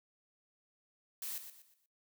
blue noise with echo, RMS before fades -41 dBFS, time 1.22-1.38 s, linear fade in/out 2 ms, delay 120 ms, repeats 4, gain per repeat -9 dB, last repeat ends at 1.86 s, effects noise-tail reverb RT60 0.2 s tail -21 dB re dry

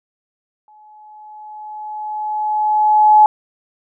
sine tone with exponential growth, 851 Hz, G#5, 42 cents sharp, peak -4 dBFS, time 0.68-3.26 s, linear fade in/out 1 ms, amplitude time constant 560 ms, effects none

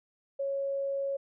sine tone, 552 Hz, C#5, 7 cents flat, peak -29 dBFS, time 0.39-1.17 s, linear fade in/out 10 ms, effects none

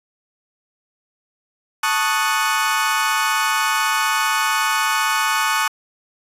30% pulse chord, D# half-diminished seventh, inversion second, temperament equal, 880 / 1108.7 / 1244.5 / 1480 Hz, A5 / C#6 / D#6 / F#6, 0 / 0 / 0 / 0 cents, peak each -20 dBFS, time 1.83-5.68 s, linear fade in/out 5 ms, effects resampled to 32000 Hz

